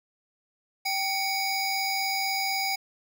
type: tone cluster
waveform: square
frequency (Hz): 778 / 2238 / 4922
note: G5 / C#7 / D#8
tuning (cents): -13 / +16 / -20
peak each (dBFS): -31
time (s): 0.85-2.76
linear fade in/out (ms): 10
effects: none